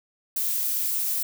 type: noise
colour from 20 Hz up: violet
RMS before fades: -26 dBFS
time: 0.36-1.23 s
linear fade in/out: 5 ms
effects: none